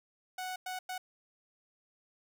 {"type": "tone bursts at uneven times", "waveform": "sawtooth", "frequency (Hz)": 740, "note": "F#5", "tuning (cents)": 0, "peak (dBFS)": -33, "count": 3, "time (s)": [[0.38, 0.56], [0.66, 0.79], [0.89, 0.98]], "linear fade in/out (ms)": 5, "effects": []}